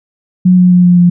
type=tone with pitch steps; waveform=sine; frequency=182.2 / 180.52 / 178.86 / 177.22 / 175.59 Hz; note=F#3 / F#3 / F3 / F3 / F3; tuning=-26 / -42 / +42 / +26 / +10 cents; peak=-3 dBFS; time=0.45-1.1 s; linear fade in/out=10 ms; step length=130 ms; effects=none